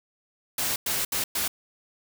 white noise bursts at uneven times, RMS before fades -27 dBFS, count 4, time 0.58-0.76 / 0.86-1.05 / 1.12-1.24 / 1.35-1.48 s, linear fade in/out 5 ms, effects none

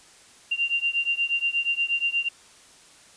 sine beating tone pair, 2774 / 2782.4 Hz, F7 / F7, -12 / -7 cents, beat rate 8.4 Hz, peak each -25 / -26 dBFS, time 0.51-2.29 s, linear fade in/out 10 ms, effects white hiss -52 dBFS RMS until 3.16 s + resampled to 22050 Hz

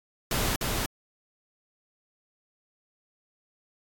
pink noise with echo, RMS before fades -27 dBFS, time 0.31-0.56 s, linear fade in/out 2 ms, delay 300 ms, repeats 1, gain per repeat -2 dB, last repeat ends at 0.86 s, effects AAC 64 kbps

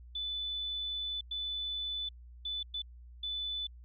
sine tone bursts at uneven times, 3495 Hz, A7, 12 cents flat, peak -34 dBFS, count 5, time 0.15-1.21 / 1.31-2.09 / 2.45-2.63 / 2.74-2.82 / 3.23-3.67 s, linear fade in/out 5 ms, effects added 60 Hz sine -49 dBFS peak until 3.84 s

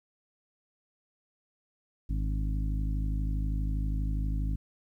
harmonic tone with a mistuned harmonic, 52.4 Hz, G#1, 16 cents sharp, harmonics 1 / 2 / 3 / 4 / 5 / 6, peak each -28 / -37 / -38 / -46 / -42 / -48 dBFS, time 2.09-4.56 s, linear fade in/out 10 ms, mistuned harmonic 6, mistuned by -46 cents, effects 11-bit

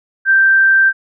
sine tone, 1568 Hz, G6, in tune, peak -7 dBFS, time 0.25-0.93 s, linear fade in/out 50 ms, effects none

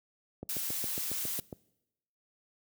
click train, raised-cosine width 2 ms, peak -26 dBFS, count 9, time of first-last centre 0.43-1.527 s, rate 7.29 Hz
blue noise, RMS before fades -35 dBFS, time 0.49-1.4 s, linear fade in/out 2 ms
effects noise-tail reverb RT60 0.9 s tail -23 dB re dry + high-pass 80 Hz 12 dB/octave

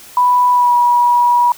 sine tone with pitch glide, 987.8 to 966.9 Hz, B5 to B5, 0 to -37 cents, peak -8 dBFS, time 0.17-1.52 s, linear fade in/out 2 ms, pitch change -37 cents, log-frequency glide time 0.51-0.75 s, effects white hiss -38 dBFS RMS until 1.57 s

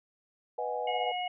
sine chord, G# minor seventh, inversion first, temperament equal, 493.9 / 622.3 / 740 / 830.6 Hz, B4 / D#5 / F#5 / G#5, 0 / 0 / 0 / 0 cents, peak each -35 / -38 / -37 / -36 dBFS, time 0.58-1.12 s, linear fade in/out 5 ms
harmonic tone, 724 Hz, F#5, 38 cents flat, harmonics 1 / 3 / 4, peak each -32 / -40 / -38 dBFS, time 0.87-1.28 s, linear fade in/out 5 ms
effects none

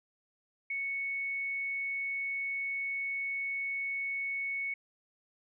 sine tone, 2215 Hz, C#7, 2 cents flat, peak -32 dBFS, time 0.7-4.74 s, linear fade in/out 5 ms, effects none

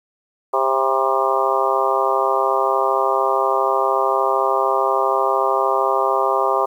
harmonic tone with a mistuned harmonic, 133.1 Hz, C3, 30 cents sharp, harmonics 3 / 4 / 5 / 6 / 7 / 8 / 9, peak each -23 / -23 / -23 / -23 / -23 / -23 / -23 dBFS, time 0.53-6.66 s, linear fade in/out 10 ms, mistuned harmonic 7, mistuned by +53 cents, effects 8-bit

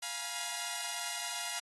5% pulse chord, F diminished, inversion none, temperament equal with one note detuned, 698.5 / 830.6 / 965.2 Hz, F5 / Ab5 / Cb6, 0 / 0 / -40 cents, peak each -29 / -32 / -28 dBFS, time 0.02-1.6 s, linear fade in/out 10 ms, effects AAC 32 kbps

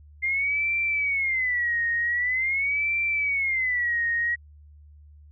sine tone with vibrato, 2093 Hz, C7, in tune, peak -22 dBFS, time 0.22-4.36 s, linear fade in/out 20 ms, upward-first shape sine, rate 0.45 Hz, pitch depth 200 cents each way, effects added 74 Hz sine -47 dBFS peak until 5.31 s

